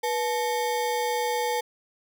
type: ring-modulated tone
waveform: square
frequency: 675 Hz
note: E5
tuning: 41 cents sharp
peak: -22 dBFS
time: 0.03-1.61 s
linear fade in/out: 10 ms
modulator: 189 Hz
effects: none